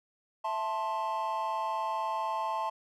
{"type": "chord", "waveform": "triangle", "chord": "A minor", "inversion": "second", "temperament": "just", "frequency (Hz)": [660, 880, 1056], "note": ["E5", "A5", "C6"], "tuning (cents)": [2, 0, 16], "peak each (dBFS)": [-35, -30, -32], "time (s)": [0.44, 2.7], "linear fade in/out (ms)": 10, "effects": ["tanh soft clip ceiling -22 dBFS"]}